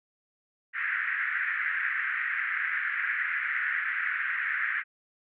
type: band-pass noise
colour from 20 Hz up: white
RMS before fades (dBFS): -30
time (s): 0.73-4.84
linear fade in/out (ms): 50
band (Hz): 1500 to 2000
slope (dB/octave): 48
effects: none